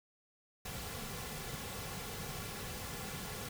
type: noise with comb filter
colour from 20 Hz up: pink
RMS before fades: -43 dBFS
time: 0.65-3.49 s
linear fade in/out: 5 ms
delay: 3.2 ms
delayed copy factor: -0.55
effects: none